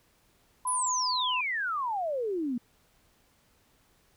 sine tone, 1006 Hz, B5, 32 cents sharp, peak -29 dBFS, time 0.65-1.41 s, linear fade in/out 5 ms
sine exponential sweep, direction down, 11000 to 230.6 Hz, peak -28 dBFS, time 0.67-2.58 s, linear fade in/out 5 ms
effects pink hiss -66 dBFS RMS until 4.16 s

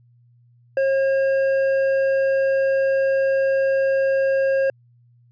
sine tone with hard clipping, 540 Hz, C#5, 45 cents flat, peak -18 dBFS, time 0.77-4.7 s, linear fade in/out 2 ms, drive 7 dB, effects added 120 Hz sine -52 dBFS peak until 5.31 s + resampled to 11025 Hz

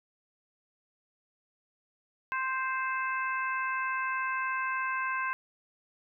harmonic tone, 523.3 Hz, C5, in tune, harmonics 2 / 3 / 4 / 5, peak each -32 / -33 / -40 / -39 dBFS, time 2.32-5.33 s, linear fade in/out 0 ms, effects none

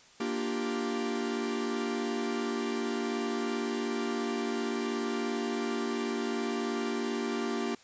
45% pulse chord, G minor seventh, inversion first, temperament equal, 233.1 / 293.7 / 349.2 / 392 Hz, Bb3 / D4 / F4 / G4, 0 / 0 / 0 / 0 cents, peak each -34 / -38 / -38 / -35 dBFS, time 0.2-7.75 s, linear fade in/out 5 ms, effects white hiss -57 dBFS RMS until 7.83 s + resampled to 16000 Hz

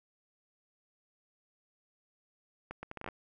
accelerating click train, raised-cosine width 0.5 ms, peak -26 dBFS, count 9, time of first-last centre 2.71-3.087 s, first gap 120 ms, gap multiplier 0.7, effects none

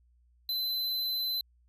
square tone, 4043 Hz, B7, 40 cents sharp, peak -30 dBFS, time 0.49-1.41 s, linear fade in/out 2 ms, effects added 60 Hz sine -62 dBFS peak until 1.68 s

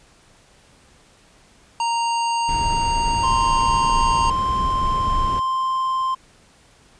harmonic tone, 930 Hz, A#5, 4 cents flat, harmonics 1 / 3 / 5 / 7 / 9, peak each -19 / -29 / -33 / -36 / -38 dBFS, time 1.8-4.3 s, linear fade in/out 2 ms
brown noise, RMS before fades -25 dBFS, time 2.48-5.4 s, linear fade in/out 10 ms
triangle tone, 1046.5 Hz, C6, in tune, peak -17 dBFS, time 3.23-6.15 s, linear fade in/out 10 ms
effects pink hiss -53 dBFS RMS until 6.99 s + resampled to 22050 Hz

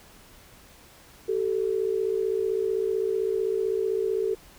sine tone pair together, 384.3 / 440 Hz, G4 / A4, -34 / 0 cents, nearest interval major second, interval 234 cents, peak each -26 dBFS, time 1.28-4.35 s, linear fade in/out 10 ms, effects pink hiss -52 dBFS RMS until 4.58 s

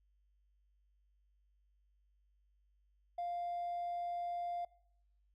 sine tone with hard clipping, 698.5 Hz, F5, in tune, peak -37 dBFS, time 3.18-4.65 s, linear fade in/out 5 ms, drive 1 dB, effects noise-tail reverb RT60 0.8 s tail -23 dB re dry + added 50 Hz sine -70 dBFS peak until 5.34 s

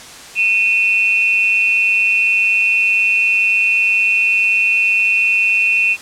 sine tone pair together, 2489 / 2691 Hz, D#7 / E7, 0 / +35 cents, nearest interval minor second, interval 135 cents, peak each -14 / -14 dBFS, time 0.35-5.97 s, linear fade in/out 50 ms, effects white hiss -35 dBFS RMS until 6.01 s + low-pass 8000 Hz 12 dB/octave

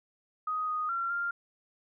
sine tone with pitch steps, 1251 / 1242 / 1368 / 1395 Hz, D#6 / D#6 / F6 / F6, +9 / -3 / -36 / -2 cents, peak -29 dBFS, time 0.47-1.31 s, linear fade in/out 5 ms, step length 210 ms, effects none

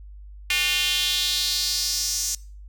square tone with high-pass filter sweep, 163.2 Hz, E3, 17 cents flat, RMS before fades -24 dBFS, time 0.5-2.35 s, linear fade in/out 2 ms, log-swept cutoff 2500 to 6400 Hz, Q 3.2, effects noise-tail reverb RT60 0.4 s tail -22 dB re dry + added 50 Hz sine -39 dBFS peak until 2.68 s

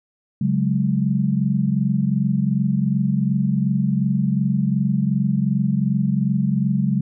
sine chord, C# suspended fourth, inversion none, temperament equal with one note detuned, 139.31 / 185 / 207.7 Hz, C#3 / F#3 / G#3, +9 / 0 / 0 cents, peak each -21 dBFS, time 0.41-7.01 s, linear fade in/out 5 ms, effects none

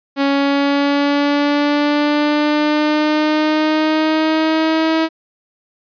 sawtooth linear sweep, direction up, 277.2 to 322.5 Hz, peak -9 dBFS, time 0.16-5.09 s, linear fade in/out 50 ms, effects resampled to 11025 Hz

